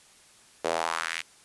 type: tone with high-pass filter sweep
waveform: sawtooth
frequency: 82.41 Hz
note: E2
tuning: in tune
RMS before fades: -30 dBFS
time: 0.64-1.22 s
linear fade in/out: 10 ms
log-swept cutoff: 470 to 2400 Hz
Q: 2.3
effects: white hiss -56 dBFS RMS until 1.44 s + resampled to 24000 Hz